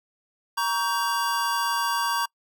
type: chord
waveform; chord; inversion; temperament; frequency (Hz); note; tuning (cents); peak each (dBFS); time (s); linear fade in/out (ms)
square; G diminished; first; just; 940.8 / 1128.9 / 1568; Bb5 / Db6 / G6; +16 / +31 / 0; -27 / -28 / -31; 0.57-2.26; 10
effects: noise-tail reverb RT60 0.1 s tail -26 dB re dry